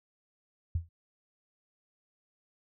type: tone with exponential decay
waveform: sine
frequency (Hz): 84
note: E2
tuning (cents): +33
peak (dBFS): -24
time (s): 0.75-0.89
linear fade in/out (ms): 5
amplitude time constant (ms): 29
effects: none